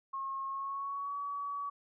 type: tone with pitch glide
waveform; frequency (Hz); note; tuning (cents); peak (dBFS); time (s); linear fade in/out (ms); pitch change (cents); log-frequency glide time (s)
sine; 1082 to 1135.8; C#6 to C#6; -42 to +42; -35; 0.13-1.7; 10; +84; 0.47-1.16
effects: none